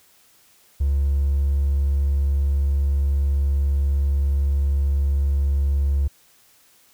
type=tone with hard clipping; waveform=triangle; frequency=69.8 Hz; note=C#2; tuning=13 cents sharp; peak=-17 dBFS; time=0.8-6.08 s; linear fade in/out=10 ms; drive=3 dB; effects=white hiss -56 dBFS RMS until 6.93 s